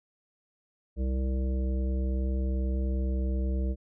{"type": "harmonic tone with a mistuned harmonic", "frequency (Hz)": 65.1, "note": "C2", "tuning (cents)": -8, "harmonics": [1, 3, 5, 7, 9], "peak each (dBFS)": [-26, -36, -40, -43, -45], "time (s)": [0.96, 3.76], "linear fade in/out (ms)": 50, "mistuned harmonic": 1, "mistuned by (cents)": -17, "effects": []}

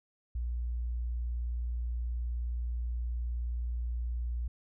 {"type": "tone", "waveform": "sine", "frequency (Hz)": 59.5, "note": "A#1", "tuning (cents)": 36, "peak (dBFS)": -31, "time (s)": [0.35, 4.48], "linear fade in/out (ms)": 5, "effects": []}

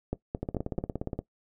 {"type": "two click trains", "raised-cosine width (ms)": 2, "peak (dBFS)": [-18, -16], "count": [14, 4], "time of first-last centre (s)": [[0.43, 1.19], [0.13, 0.786]], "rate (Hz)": [17.1, 4.57], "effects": ["noise-tail reverb RT60 0.1 s tail -17 dB re dry"]}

